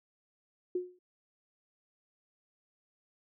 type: tone with exponential decay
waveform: sine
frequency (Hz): 361.1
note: F#4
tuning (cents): -42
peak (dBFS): -27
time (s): 0.75-0.99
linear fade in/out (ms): 5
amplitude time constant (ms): 51
effects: none